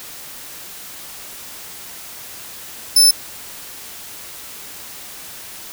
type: tone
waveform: 25% pulse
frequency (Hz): 5274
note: E8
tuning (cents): 0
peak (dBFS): -3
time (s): 2.96-3.11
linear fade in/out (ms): 5
effects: white hiss -35 dBFS RMS until 5.72 s